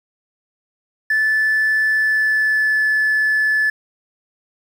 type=tone with pitch glide; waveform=triangle; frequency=1746 to 1731.9 Hz; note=A6 to A6; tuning=-14 to -28 cents; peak=-11 dBFS; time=1.1-3.7 s; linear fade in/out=5 ms; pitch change=-14 cents; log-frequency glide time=1.91-2.85 s; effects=tanh soft clip ceiling -10 dBFS + 8-bit